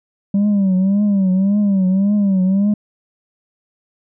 sine tone with vibrato, 196 Hz, G3, in tune, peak -9 dBFS, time 0.34-2.74 s, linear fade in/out 5 ms, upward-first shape triangle, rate 1.8 Hz, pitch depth 120 cents each way, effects tanh soft clip ceiling -11 dBFS

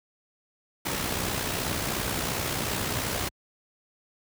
pink noise with amplitude modulation, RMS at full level -27 dBFS, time 0.85-3.29 s, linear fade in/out 10 ms, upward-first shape sine, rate 62.8 Hz, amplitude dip 45%, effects high-pass 60 Hz 12 dB/octave

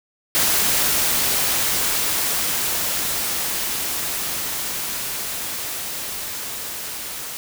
white noise with level ramp, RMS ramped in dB -18 to -31 dBFS, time 0.35-7.37 s, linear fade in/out 0 ms, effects none

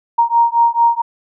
sine beating tone pair, 932.3 / 936.8 Hz, A#5 / A#5, 0 / +8 cents, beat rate 4.5 Hz, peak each -13 dBFS, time 0.18-1.02 s, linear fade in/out 10 ms, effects none

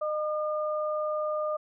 sine tone pair together, 610.8 / 1209 Hz, D#5 / D6, -32 / +50 cents, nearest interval octave, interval 1182 cents, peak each -28 / -33 dBFS, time 0.01-1.57 s, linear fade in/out 10 ms, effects none

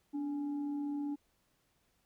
sine tone with frequency modulation, 289.6 Hz, D4, 24 cents flat, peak -34 dBFS, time 0.13-1.16 s, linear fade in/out 20 ms, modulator 544 Hz, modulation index 0.25, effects pink hiss -75 dBFS RMS until 2.05 s

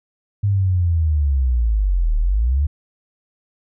sine linear two-way sweep, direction down then up, 102.9 to 36.71 to 76.1 Hz, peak -14 dBFS, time 0.43-2.67 s, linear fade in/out 10 ms, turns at 2.17 s, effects none

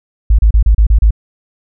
sine tone bursts, 53.2 Hz, G#1, 42 cents sharp, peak -4 dBFS, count 7, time 0.3-1.108 s, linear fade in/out 5 ms, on 88 ms, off 32 ms, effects none

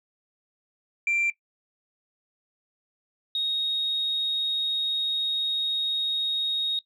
sine tone pair in turn, 2360 / 3746 Hz, D7 / A#7, +8 / +8 cents, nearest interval minor sixth, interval 800 cents, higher second, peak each -20 / -23 dBFS, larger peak first, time 1.07-1.3 / 3.35-6.79 s, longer second, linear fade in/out 2 ms, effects noise-tail reverb RT60 0.1 s tail -19 dB re dry + tanh soft clip ceiling -19 dBFS

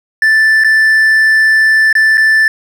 triangle tone with dropouts, 1762 Hz, A6, 2 cents sharp, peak -4 dBFS, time 0.22-2.48 s, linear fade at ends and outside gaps 2 ms, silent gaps 0.638-0.645 / 1.928-1.952 / 2.173-2.178 s, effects none

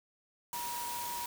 sine tone in noise, 957 Hz, A#5, 45 cents sharp, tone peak -38 dBFS, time 0.53-1.26 s, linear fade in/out 2 ms, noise white, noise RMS -41 dBFS, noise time 0.53-1.26 s, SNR 0 dB, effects none

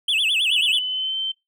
triangle tone with vibrato, 2988 Hz, F#7, 16 cents sharp, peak -16 dBFS, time 0.08-0.79 s, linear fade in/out 5 ms, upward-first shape sine, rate 9.3 Hz, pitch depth 270 cents each way
sine tone with pitch glide, 2960 to 3102 Hz, F#7 to G7, 0 to -19 cents, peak -22 dBFS, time 0.49-1.32 s, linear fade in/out 10 ms, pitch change +81 cents, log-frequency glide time 0.64-1.18 s
effects noise-tail reverb RT60 0.2 s tail -23 dB re dry

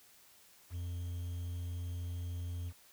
triangle tone with quantisation, 87.31 Hz, F2, in tune, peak -35 dBFS, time 0.7-2.73 s, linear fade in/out 50 ms, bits 10, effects white hiss -62 dBFS RMS until 2.92 s

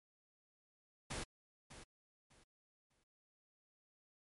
pink noise with echo, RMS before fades -43 dBFS, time 1.1-1.24 s, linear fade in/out 10 ms, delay 600 ms, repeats 3, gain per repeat -12 dB, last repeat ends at 3.04 s, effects MP3 48 kbps

